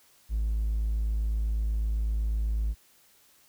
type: tone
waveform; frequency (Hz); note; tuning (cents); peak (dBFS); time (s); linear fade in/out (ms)
triangle; 54; A1; -32; -22; 0.29-2.75; 50
effects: tanh soft clip ceiling -20 dBFS + white hiss -61 dBFS RMS until 3.48 s